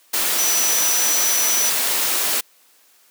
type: tone in noise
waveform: sine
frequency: 5920 Hz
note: F#8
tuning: in tune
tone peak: -19 dBFS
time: 0.38-1.7 s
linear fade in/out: 10 ms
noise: white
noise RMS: -20 dBFS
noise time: 0.13-2.41 s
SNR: -2 dB
effects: white hiss -55 dBFS RMS until 3.1 s + high-pass 300 Hz 12 dB/octave